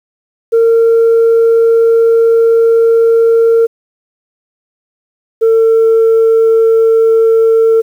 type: tone pair in turn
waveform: sine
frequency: 457.9 / 450.8 Hz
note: A#4 / A4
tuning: -31 / +42 cents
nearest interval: unison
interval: 27 cents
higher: first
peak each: -3 dBFS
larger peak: neither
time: 0.52-3.67 / 5.41-7.82 s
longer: first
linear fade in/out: 20 ms
effects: tanh soft clip ceiling -3 dBFS + 7-bit